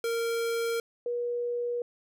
square / sine tone pair in turn, 462.7 / 481.1 Hz, A#4 / B4, -13 / -45 cents, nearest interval minor second, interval 68 cents, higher second, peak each -28 dBFS, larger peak neither, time 0.04-0.8 / 1.06-1.82 s, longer neither, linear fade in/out 2 ms, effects none

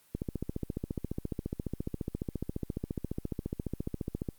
click train, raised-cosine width 3 ms, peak -20 dBFS, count 61, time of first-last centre 0.15-4.288 s, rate 14.5 Hz, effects white hiss -64 dBFS RMS until 4.38 s + Opus 32 kbps

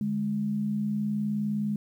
sine tone pair together, 148.13 / 207.8 Hz, D3 / G#3, +15 / +1 cents, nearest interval tritone, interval 586 cents, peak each -35 / -26 dBFS, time 0.01-1.76 s, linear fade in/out 2 ms, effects 10-bit

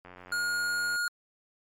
click train, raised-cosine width 0.5 ms, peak -32 dBFS, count 83, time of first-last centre 0.05-0.959 s, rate 90.2 Hz
square tone, 1430 Hz, F6, 41 cents sharp, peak -28 dBFS, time 0.32-1.08 s, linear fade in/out 2 ms
effects low-pass 12000 Hz 12 dB/octave + MP3 64 kbps

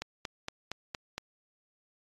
click train, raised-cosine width 0.2 ms, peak -18 dBFS, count 6, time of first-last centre 0.02-1.18 s, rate 4.31 Hz, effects AAC 32 kbps

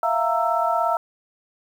sine tone cluster, 664 / 701 / 924 / 1325 Hz, E5 / F5 / A#5 / E6, +12 / +6 / -16 / +9 cents, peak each -24 dBFS, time 0.03-0.97 s, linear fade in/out 2 ms, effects 8-bit

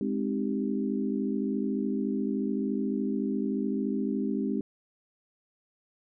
sine chord, Ab major seventh, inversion none, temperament equal, 207.7 / 261.6 / 311.1 / 392 Hz, Ab3 / C4 / Eb4 / G4, 0 / 0 / 0 / 0 cents, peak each -30 / -31 / -35 / -35 dBFS, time 0.01-4.61 s, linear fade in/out 2 ms, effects none

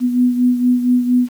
sine beating tone pair, 246.9 / 251.2 Hz, B3 / B3, 0 / +30 cents, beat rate 4.3 Hz, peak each -12 / -19 dBFS, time 0-1.29 s, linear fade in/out 50 ms, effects 7-bit

